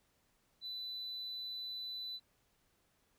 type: tone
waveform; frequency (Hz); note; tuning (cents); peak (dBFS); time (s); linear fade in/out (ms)
sine; 3992; B7; +18; -39; 0.61-2.2; 50
effects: tanh soft clip ceiling -38 dBFS + pink hiss -75 dBFS RMS until 3.18 s